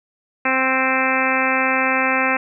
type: harmonic tone with a mistuned harmonic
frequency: 261.6 Hz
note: C4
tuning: in tune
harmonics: 1 / 2 / 3 / 4 / 5 / 6 / 7 / 8 / 9 / 10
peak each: -25 / -25 / -25 / -25 / -25 / -25 / -25 / -25 / -25 / -25 dBFS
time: 0.45-2.37 s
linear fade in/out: 5 ms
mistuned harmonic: 5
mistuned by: +15 cents
effects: none